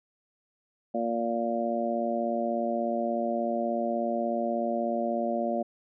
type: harmonic tone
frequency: 116.54 Hz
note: A#2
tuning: in tune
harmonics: 2 / 3 / 4 / 5 / 6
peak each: -31 / -35 / -40 / -30 / -32 dBFS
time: 0.94-5.63 s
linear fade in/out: 10 ms
effects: none